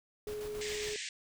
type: tone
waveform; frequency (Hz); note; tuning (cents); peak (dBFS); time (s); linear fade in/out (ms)
sine; 421.1; G#4; +24; -37; 0.27-0.96; 0
type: noise with tremolo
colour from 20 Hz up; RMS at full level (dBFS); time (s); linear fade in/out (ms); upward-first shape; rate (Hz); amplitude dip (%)
pink; -47; 0.27-0.94; 5; square; 7.2; 40
type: band-pass noise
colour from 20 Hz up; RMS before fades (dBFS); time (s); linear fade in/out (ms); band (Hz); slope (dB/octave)
pink; -41; 0.61-1.09; 2; 1700 to 8400; 96
effects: none